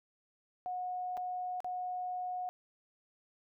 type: tone with dropouts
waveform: sine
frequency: 728 Hz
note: F#5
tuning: 28 cents flat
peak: -35 dBFS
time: 0.66-2.49 s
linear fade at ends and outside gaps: 0 ms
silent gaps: 1.17-1.175 / 1.604-1.645 s
effects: none